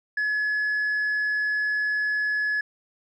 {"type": "tone", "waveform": "sine", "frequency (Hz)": 1701, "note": "G#6", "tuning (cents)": 41, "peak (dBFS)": -20, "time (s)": [0.17, 2.61], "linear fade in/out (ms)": 5, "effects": ["tanh soft clip ceiling -21 dBFS"]}